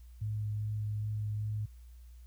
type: tone with vibrato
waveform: sine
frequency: 106.1 Hz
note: G#2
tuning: 38 cents sharp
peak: -32 dBFS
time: 0.21-1.66 s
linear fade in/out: 10 ms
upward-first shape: sine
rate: 2.5 Hz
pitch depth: 10 cents each way
effects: added 60 Hz sine -49 dBFS peak until 2.26 s + white hiss -70 dBFS RMS until 2.26 s